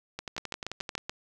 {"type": "two click trains", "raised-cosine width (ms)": 0.2, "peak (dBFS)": [-16, -18], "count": [6, 10], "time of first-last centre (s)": [[0.38, 1.095], [0.19, 0.979]], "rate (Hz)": [6.99, 11.4], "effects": []}